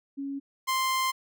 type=tone pair in turn; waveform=sine / sawtooth; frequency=277.2 / 1046.6 Hz; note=C#4 / C6; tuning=0 / 0 cents; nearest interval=octave + major seventh; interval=2300 cents; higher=second; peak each=-31 / -21 dBFS; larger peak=second; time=0.17-0.4 / 0.67-1.12 s; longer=second; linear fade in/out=20 ms; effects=none